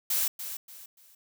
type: noise with echo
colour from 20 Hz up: blue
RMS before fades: -27 dBFS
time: 0.1-0.28 s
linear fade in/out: 5 ms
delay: 290 ms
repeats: 3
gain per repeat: -10 dB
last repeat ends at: 1.15 s
effects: none